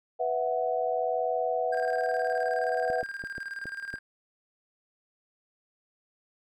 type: chord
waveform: sine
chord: B suspended fourth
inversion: none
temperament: equal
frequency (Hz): 493.9 / 659.3 / 740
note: B4 / E5 / F#5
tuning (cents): 0 / 0 / 0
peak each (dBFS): -30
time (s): 0.19-3.03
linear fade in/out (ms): 20
type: tone with tremolo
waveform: triangle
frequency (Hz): 1600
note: G6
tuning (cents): +35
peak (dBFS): -31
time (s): 1.72-3.99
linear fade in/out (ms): 10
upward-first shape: square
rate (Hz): 19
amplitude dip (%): 65
type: clicks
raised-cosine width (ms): 2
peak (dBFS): -28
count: 6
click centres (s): 2.901 / 3.03 / 3.239 / 3.381 / 3.656 / 3.94
effects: none